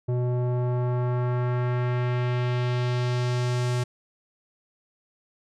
square tone with low-pass filter sweep, 123.47 Hz, B2, in tune, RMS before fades -25 dBFS, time 0.08-3.84 s, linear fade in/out 10 ms, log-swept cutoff 530 to 8400 Hz, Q 1.1, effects none

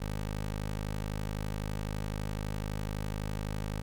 15% pulse tone, 51.91 Hz, G#1, in tune, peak -27 dBFS, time 0-3.82 s, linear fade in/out 10 ms, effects none

